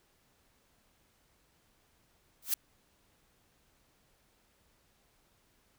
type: noise with exponential growth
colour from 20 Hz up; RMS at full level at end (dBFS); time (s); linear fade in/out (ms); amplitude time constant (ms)
blue; -24; 2.42-2.54; 5; 26
effects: pink hiss -70 dBFS RMS until 5.78 s